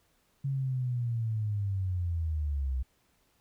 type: linear sweep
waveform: sine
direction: down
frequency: 138.8 to 62.2 Hz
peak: -28 dBFS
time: 0.44-2.83 s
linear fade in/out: 10 ms
effects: pink hiss -70 dBFS RMS until 3.4 s